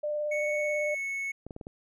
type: tone with vibrato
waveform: sine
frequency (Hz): 597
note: D5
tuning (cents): +28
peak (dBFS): -28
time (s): 0.03-0.95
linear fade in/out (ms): 10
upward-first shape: triangle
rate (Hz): 18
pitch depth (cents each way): 14
type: tone with pitch glide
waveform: triangle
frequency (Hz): 2217 to 2204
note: C#7 to C#7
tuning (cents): 0 to -11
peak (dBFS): -29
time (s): 0.31-1.32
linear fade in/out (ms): 10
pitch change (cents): -11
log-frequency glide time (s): 0.57-0.97
type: clicks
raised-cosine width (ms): 2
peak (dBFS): -27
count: 5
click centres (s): 1.466 / 1.508 / 1.564 / 1.612 / 1.669
effects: none